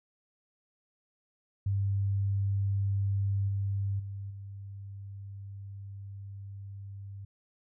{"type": "tone with level steps", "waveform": "sine", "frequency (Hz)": 99, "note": "G2", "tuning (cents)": 18, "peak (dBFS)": [-26, -28, -36, -40], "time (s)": [1.66, 7.25], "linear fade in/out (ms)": 5, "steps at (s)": [3.48, 3.99, 4.3], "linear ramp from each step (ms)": 10, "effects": []}